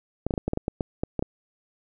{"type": "clicks", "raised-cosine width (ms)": 2, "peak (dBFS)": -12, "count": 12, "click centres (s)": [0.266, 0.308, 0.339, 0.378, 0.48, 0.534, 0.574, 0.681, 0.808, 1.035, 1.193, 1.225], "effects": []}